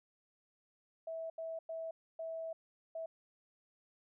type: tone bursts at uneven times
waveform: sine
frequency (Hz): 652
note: E5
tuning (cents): -19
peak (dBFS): -39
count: 5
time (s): 1.07-1.3 / 1.38-1.59 / 1.69-1.91 / 2.19-2.53 / 2.95-3.06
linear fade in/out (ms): 5
effects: none